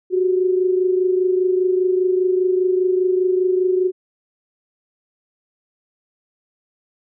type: tone pair together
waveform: sine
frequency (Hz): 367.1 / 392.1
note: F#4 / G4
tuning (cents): -14 / 0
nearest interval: minor second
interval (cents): 114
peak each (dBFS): -15 / -23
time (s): 0.1-3.92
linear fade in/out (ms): 50
effects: none